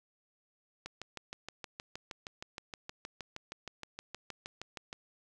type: click train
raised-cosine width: 0.2 ms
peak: -24 dBFS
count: 27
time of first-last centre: 0.86-4.929 s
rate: 6.39 Hz
effects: none